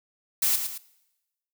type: noise with echo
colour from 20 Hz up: blue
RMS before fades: -23 dBFS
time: 0.42-0.56 s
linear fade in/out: 5 ms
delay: 110 ms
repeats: 2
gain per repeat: -7 dB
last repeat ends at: 0.78 s
effects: noise-tail reverb RT60 1.0 s tail -21 dB re dry